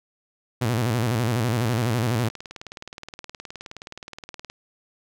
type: tone with vibrato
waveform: sawtooth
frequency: 116.54 Hz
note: A#2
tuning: in tune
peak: -17 dBFS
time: 0.61-2.29 s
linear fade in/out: 10 ms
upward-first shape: square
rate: 12 Hz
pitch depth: 110 cents each way
type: click train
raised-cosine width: 0.2 ms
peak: -20 dBFS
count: 56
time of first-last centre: 1.62-4.5 s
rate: 19.1 Hz
effects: none